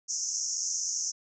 white band-pass noise, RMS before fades -32 dBFS, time 0.08-1.12 s, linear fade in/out 20 ms, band 5500 to 6800 Hz, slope 96 dB/octave, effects none

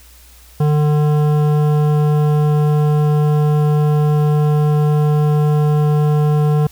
sine tone with hard clipping, 149.7 Hz, D3, 33 cents sharp, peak -13 dBFS, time 0.6-6.67 s, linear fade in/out 5 ms, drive 13 dB, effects added 60 Hz sine -43 dBFS peak until 6.71 s + white hiss -46 dBFS RMS until 6.71 s

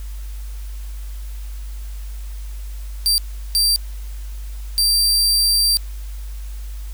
sawtooth tone bursts at uneven times, 4699 Hz, D8, in tune, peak -11 dBFS, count 3, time 3.06-3.18 / 3.55-3.76 / 4.78-5.77 s, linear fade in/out 0 ms, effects added 50 Hz sine -27 dBFS peak until 6.93 s + white hiss -46 dBFS RMS until 6.93 s

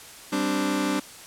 sawtooth chord, G suspended fourth, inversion none, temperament just, 196 / 261.3 / 294 Hz, G3 / C4 / D4, 0 / -2 / +2 cents, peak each -25 / -25 / -21 dBFS, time 0.32-1 s, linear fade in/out 10 ms, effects white hiss -44 dBFS RMS until 1.26 s + low-pass 11000 Hz 12 dB/octave

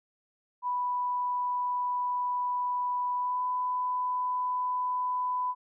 sine tone with pitch glide, 987.8 to 998.7 Hz, B5 to B5, 0 to +19 cents, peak -27 dBFS, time 0.62-5.55 s, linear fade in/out 50 ms, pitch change +19 cents, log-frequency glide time 3.16-3.42 s, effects none

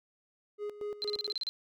triangle tone with tremolo, 415.3 Hz, G#4, in tune, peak -32 dBFS, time 0.58-1.33 s, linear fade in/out 50 ms, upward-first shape square, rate 4.3 Hz, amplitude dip 75%
sine tone bursts, 4101 Hz, C8, 36 cents flat, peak -31 dBFS, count 9, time 1.02-1.49 s, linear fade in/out 0 ms, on 22 ms, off 34 ms
effects none

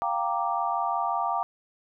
sine chord, G minor seventh, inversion third, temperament equal, 698.5 / 784 / 932.3 / 1174.7 Hz, F5 / G5 / Bb5 / D6, 0 / 0 / 0 / 0 cents, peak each -30 dBFS, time 0.02-1.43 s, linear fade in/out 0 ms, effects none

